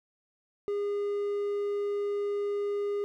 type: tone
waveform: triangle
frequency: 407.8 Hz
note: G#4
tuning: 32 cents flat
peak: -26 dBFS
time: 0.68-3.04 s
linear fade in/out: 0 ms
effects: none